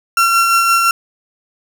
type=tone with tremolo; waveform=35% pulse; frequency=1363 Hz; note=F6; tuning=43 cents flat; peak=-7 dBFS; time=0.17-0.91 s; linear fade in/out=2 ms; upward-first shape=sine; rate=5.8 Hz; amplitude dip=30%; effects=none